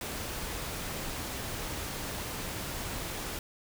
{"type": "noise", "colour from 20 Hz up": "pink", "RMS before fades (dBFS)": -37, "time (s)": [0.01, 3.39], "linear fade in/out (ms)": 2, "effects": []}